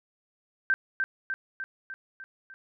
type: tone with echo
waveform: sine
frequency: 1562 Hz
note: G6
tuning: 7 cents flat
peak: -20 dBFS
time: 0.7-0.74 s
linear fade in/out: 0 ms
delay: 300 ms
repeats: 6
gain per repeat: -4 dB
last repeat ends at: 2.54 s
effects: none